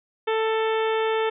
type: harmonic tone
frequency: 442.5 Hz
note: A4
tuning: 10 cents sharp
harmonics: 1 / 2 / 3 / 4 / 5 / 6 / 7 / 8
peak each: -22 / -28 / -32 / -34 / -36 / -38 / -39 / -40 dBFS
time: 0.27-1.3 s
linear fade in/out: 10 ms
effects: none